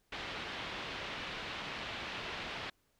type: low-pass noise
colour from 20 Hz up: white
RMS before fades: -42 dBFS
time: 0.12-2.7 s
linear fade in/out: 5 ms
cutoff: 3500 Hz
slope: 24 dB/octave
effects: pink hiss -75 dBFS RMS until 2.99 s